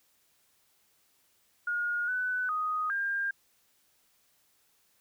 sine tone with pitch steps, 1432 / 1498 / 1247 / 1602 Hz, F6 / F#6 / D#6 / G6, +43 / +21 / +3 / +37 cents, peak -28 dBFS, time 1.67-3.31 s, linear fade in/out 5 ms, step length 410 ms, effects white hiss -69 dBFS RMS until 5 s

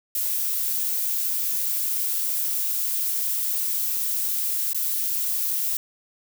violet noise with dropouts, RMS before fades -25 dBFS, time 0.15-5.77 s, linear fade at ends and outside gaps 2 ms, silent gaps 4.732-4.746 s, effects none

